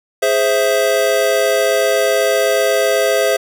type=chord; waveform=square; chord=Ab augmented; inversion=none; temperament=equal; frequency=415.3 / 523.3 / 659.3 Hz; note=Ab4 / C5 / E5; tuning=0 / 0 / 0 cents; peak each=-19 / -17 / -17 dBFS; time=0.22-3.37 s; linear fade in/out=10 ms; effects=none